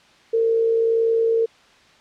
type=tone with amplitude modulation; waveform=sine; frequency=454.9 Hz; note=A#4; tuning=42 cents flat; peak=-14 dBFS; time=0.33-1.46 s; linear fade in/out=10 ms; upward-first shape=sine; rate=61.4 Hz; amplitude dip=35%; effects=white hiss -52 dBFS RMS until 2 s + low-pass 4000 Hz 12 dB/octave